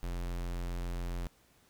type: tone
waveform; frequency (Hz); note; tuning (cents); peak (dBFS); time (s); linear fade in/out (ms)
square; 43.64; F1; -1; -35; 0.03-1.27; 0
effects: pink hiss -66 dBFS RMS until 1.69 s